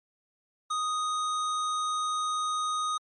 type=tone; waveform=square; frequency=1244.5 Hz; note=D#6; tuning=in tune; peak=-28 dBFS; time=0.7-2.98 s; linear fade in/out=10 ms; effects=MP3 48 kbps